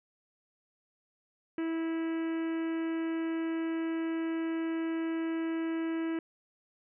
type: harmonic tone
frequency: 326.9 Hz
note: E4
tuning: 14 cents flat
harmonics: 1 / 2 / 3 / 4 / 5 / 6 / 7 / 8 / 9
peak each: -30 / -47 / -49 / -50 / -48 / -51 / -53 / -56 / -57 dBFS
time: 1.58-6.19 s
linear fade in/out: 2 ms
effects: none